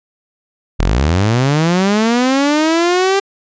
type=linear sweep; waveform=sawtooth; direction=up; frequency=35.11 to 398.1 Hz; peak=-7 dBFS; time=0.79-3.2 s; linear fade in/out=10 ms; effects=resampled to 16000 Hz